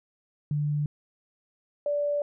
sine tone pair in turn, 147.7 / 581.7 Hz, D3 / D5, +10 / -17 cents, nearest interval 2 octaves, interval 2373 cents, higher second, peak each -24 dBFS, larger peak neither, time 0.51-0.86 / 1.86-2.22 s, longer second, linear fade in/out 2 ms, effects none

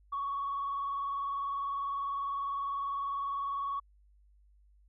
sine tone with vibrato, 1116 Hz, C#6, 11 cents sharp, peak -31 dBFS, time 0.12-3.8 s, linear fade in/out 10 ms, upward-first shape sine, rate 20 Hz, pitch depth 43 cents each way, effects tanh soft clip ceiling -27 dBFS + added 50 Hz sine -60 dBFS peak until 4.88 s

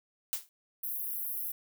blue noise with exponential decay, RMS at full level -29 dBFS, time 0.33-0.49 s, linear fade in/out 0 ms, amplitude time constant 33 ms
pink high-pass noise, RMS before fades -36 dBFS, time 0.83-1.52 s, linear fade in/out 5 ms, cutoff 11000 Hz, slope 96 dB/octave
effects none

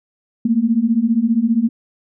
sine beating tone pair, 220 / 235 Hz, A3 / A#3, 0 / +14 cents, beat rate 15 Hz, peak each -17 / -15 dBFS, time 0.45-1.69 s, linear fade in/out 5 ms, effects none

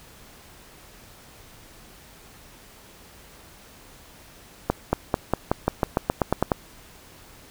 accelerating click train, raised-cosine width 1 ms, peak -5 dBFS, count 13, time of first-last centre 4.7-6.518 s, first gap 230 ms, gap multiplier 0.92, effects pink hiss -49 dBFS RMS until 7.5 s

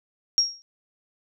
sine tone with exponential decay, 5588 Hz, F8, in tune, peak -13 dBFS, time 0.38-0.62 s, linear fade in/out 0 ms, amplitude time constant 51 ms, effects none

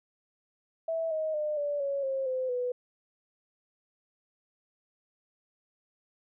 sine tone with pitch steps, 654 / 628.4 / 603.9 / 580.3 / 557.6 / 535.8 / 514.9 / 494.8 Hz, E5 / D#5 / D5 / D5 / C#5 / C5 / C5 / B4, -14 / +17 / +48 / -21 / +10 / +41 / -28 / +3 cents, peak -28 dBFS, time 0.88-2.72 s, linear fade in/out 5 ms, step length 230 ms, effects none

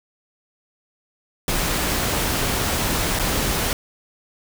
pink noise with dropouts, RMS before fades -22 dBFS, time 1.48-3.73 s, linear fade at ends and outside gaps 1 ms, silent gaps 3.19-3.195 s, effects none

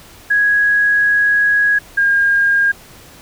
sine tone pair in turn, 1661.2 / 1616.7 Hz, G#6 / G#6, 0 / -47 cents, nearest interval unison, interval 47 cents, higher first, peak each -10 dBFS, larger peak neither, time 0.3-1.79 / 1.97-2.72 s, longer first, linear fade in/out 10 ms, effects pink hiss -41 dBFS RMS until 3.21 s

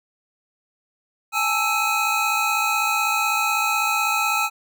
square tone cluster, 823 / 879 / 1318 / 2521 Hz, G#5 / A5 / E6 / D#7, -16 / -2 / -1 / +22 cents, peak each -28 / -28 / -24 / -24 dBFS, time 1.32-4.5 s, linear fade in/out 50 ms, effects none

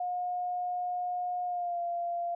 sine tone with pitch glide, 718 to 691.9 Hz, F5 to F5, +48 to -16 cents, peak -30 dBFS, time 0-2.35 s, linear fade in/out 5 ms, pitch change -64 cents, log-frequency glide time 1.45-1.8 s, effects none

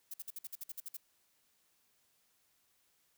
violet noise bursts, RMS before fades -43 dBFS, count 11, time 0.11-0.969 s, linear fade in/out 5 ms, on 29 ms, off 54 ms, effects white hiss -74 dBFS RMS until 3.17 s

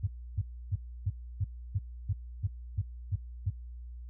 sine tone bursts, 96.8 Hz, G2, 21 cents flat, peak -26 dBFS, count 11, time 0.03-3.503 s, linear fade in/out 10 ms, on 43 ms, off 300 ms, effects noise-tail reverb RT60 0.1 s tail -21 dB re dry + added 60 Hz sine -41 dBFS peak until 4.09 s

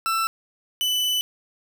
40% pulse tone pair in turn, 1333 / 2992 Hz, E6 / F#7, +19 / +19 cents, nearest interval octave + major second, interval 1400 cents, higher second, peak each -20 dBFS, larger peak neither, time 0.06-0.27 / 0.81-1.21 s, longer second, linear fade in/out 0 ms, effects none

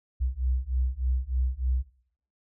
sine beating tone pair, 61.9 / 65.2 Hz, B1 / C2, +5 / -5 cents, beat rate 3.3 Hz, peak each -28 dBFS, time 0.2-1.83 s, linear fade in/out 20 ms, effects noise-tail reverb RT60 0.6 s tail -17 dB re dry

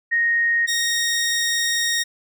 sine / 15% pulse tone pair in turn, 1864.7 / 1864.7 Hz, A#6 / A#6, 0 / 0 cents, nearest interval unison, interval 0 cents, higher neither, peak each -16 / -13 dBFS, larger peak second, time 0.11-0.67 / 0.67-2.04 s, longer second, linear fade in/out 20 ms, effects none

